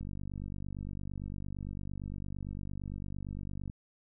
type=click train; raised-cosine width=5 ms; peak=-28 dBFS; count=181; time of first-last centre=0.01-3.699 s; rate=48.8 Hz; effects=none